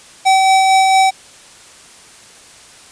square tone with tremolo, 766 Hz, G5, 40 cents flat, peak -8 dBFS, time 0.25-1.11 s, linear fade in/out 20 ms, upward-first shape sine, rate 4.4 Hz, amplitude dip 25%, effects white hiss -41 dBFS RMS until 2.91 s + resampled to 22050 Hz

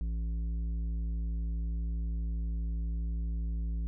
triangle tone with tanh clipping, 56.2 Hz, A1, 37 cents sharp, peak -32 dBFS, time 0.01-3.87 s, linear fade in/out 0 ms, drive 13 dB, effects none

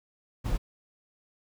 brown noise, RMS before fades -28 dBFS, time 0.44-0.58 s, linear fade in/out 20 ms, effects none

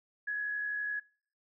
sine tone with amplitude modulation, 1681 Hz, G#6, 20 cents sharp, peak -30 dBFS, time 0.27-1 s, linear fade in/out 10 ms, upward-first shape sine, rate 71.8 Hz, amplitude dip 35%, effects noise-tail reverb RT60 0.5 s tail -24 dB re dry

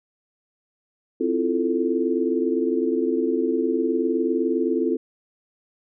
sine chord, F major seventh, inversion second, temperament equal, 261.6 / 329.6 / 349.2 / 440 Hz, C4 / E4 / F4 / A4, 0 / 0 / 0 / 0 cents, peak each -25 dBFS, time 1.2-4.97 s, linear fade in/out 10 ms, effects none

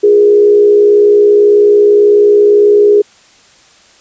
sine tone with frequency modulation, 413.2 Hz, G#4, 9 cents flat, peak -3 dBFS, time 0.03-3.02 s, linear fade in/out 10 ms, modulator 61.8 Hz, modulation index 0.43, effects white hiss -44 dBFS RMS until 4 s + resampled to 16000 Hz

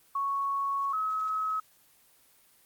sine tone pair in turn, 1108.7 / 1281.5 Hz, C#6 / E6, 0 / -49 cents, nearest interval minor third, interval 251 cents, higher second, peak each -27 dBFS, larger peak neither, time 0.15-0.93 / 0.93-1.6 s, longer first, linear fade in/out 5 ms, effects white hiss -62 dBFS RMS until 2.65 s + Opus 24 kbps

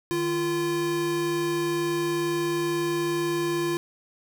square tone pair together, 153.67 / 344.5 Hz, D#3 / F4, -21 / -24 cents, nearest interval octave + major second, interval 1397 cents, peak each -35 / -25 dBFS, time 0.11-3.77 s, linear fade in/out 0 ms, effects none

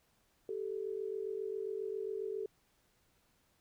sine tone pair together, 389.6 / 437 Hz, G4 / A4, -11 / -12 cents, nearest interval major second, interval 199 cents, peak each -39 / -39 dBFS, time 0.49-2.46 s, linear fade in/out 2 ms, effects pink hiss -73 dBFS RMS until 3.6 s

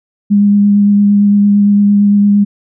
sine tone with vibrato, 203.6 Hz, G#3, 34 cents flat, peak -5 dBFS, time 0.3-2.45 s, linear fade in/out 20 ms, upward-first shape sine, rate 8.8 Hz, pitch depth 12 cents each way, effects none

